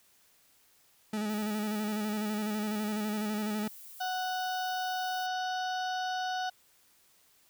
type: tone with vibrato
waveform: 40% pulse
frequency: 212.1 Hz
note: G#3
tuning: 37 cents sharp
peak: -30 dBFS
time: 1.13-3.68 s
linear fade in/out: 5 ms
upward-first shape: square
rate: 12 Hz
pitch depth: 32 cents each way
type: noise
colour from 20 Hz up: violet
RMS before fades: -49 dBFS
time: 1.29-5.27 s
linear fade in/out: 10 ms
type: harmonic tone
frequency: 740 Hz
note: F#5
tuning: in tune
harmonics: 1 / 2 / 4 / 5 / 6 / 7 / 8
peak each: -32 / -38 / -44 / -46 / -48 / -49 / -50 dBFS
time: 4-6.5 s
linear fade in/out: 10 ms
effects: white hiss -65 dBFS RMS until 7.49 s